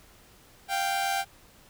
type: tone pair together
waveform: sawtooth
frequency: 696.5 / 784 Hz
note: F5 / G5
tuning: -5 / 0 cents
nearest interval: major second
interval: 205 cents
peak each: -29 / -23 dBFS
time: 0.68-1.25 s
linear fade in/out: 50 ms
effects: pink hiss -56 dBFS RMS until 1.69 s